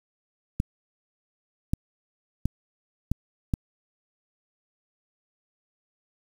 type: clicks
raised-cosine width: 5 ms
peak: -11 dBFS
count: 5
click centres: 0.601 / 1.735 / 2.456 / 3.116 / 3.538 s
effects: 7-bit